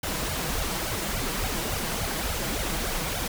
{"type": "noise with flanger", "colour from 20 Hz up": "pink", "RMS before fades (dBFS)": -29, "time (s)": [0.03, 3.28], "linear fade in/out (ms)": 5, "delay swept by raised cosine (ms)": [1.3, 6.3], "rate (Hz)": 3.5, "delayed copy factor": 1, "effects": []}